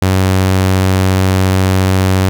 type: tone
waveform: sawtooth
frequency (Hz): 94.3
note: F#2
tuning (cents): +33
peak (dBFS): -5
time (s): 0.02-2.29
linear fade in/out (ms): 0
effects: none